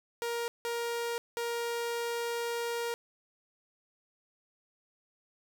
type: tone bursts at uneven times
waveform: sawtooth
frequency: 470 Hz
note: A#4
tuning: 14 cents sharp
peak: -28 dBFS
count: 3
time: 0.22-0.48 / 0.65-1.18 / 1.37-2.94 s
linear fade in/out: 0 ms
effects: none